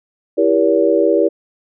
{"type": "chord", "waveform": "sine", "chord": "E diminished seventh", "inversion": "none", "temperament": "just", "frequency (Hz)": [329.6, 395.6, 474.7, 569.6], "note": ["E4", "G4", "Bb4", "Db5"], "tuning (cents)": [0, 16, 31, 47], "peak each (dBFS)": -16, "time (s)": [0.37, 1.29], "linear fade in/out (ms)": 20, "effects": []}